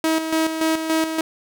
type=tone with tremolo; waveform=sawtooth; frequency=320 Hz; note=D#4; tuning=49 cents sharp; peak=-13 dBFS; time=0.04-1.21 s; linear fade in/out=2 ms; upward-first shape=square; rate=3.5 Hz; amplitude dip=55%; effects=none